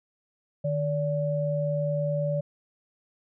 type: tone pair together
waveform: sine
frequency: 151.73 / 577 Hz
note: D#3 / D5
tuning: -43 / -31 cents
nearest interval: octave + major seventh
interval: 2312 cents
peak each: -27 / -27 dBFS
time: 0.64-2.41 s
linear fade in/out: 10 ms
effects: none